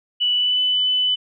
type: tone with pitch glide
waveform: sine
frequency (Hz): 2960 to 3001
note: F#7 to F#7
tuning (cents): 0 to +24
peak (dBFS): -16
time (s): 0.2-1.16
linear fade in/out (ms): 20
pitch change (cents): +24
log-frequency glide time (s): 0.34-0.61
effects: none